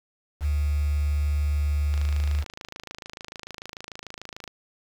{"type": "tone", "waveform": "sine", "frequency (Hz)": 73.42, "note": "D2", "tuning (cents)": 0, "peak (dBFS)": -21, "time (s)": [0.4, 2.45], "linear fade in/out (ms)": 50}
{"type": "click train", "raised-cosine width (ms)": 0.2, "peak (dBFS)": -20, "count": 69, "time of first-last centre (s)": [1.94, 4.477], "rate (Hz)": 26.8}
{"effects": ["7-bit"]}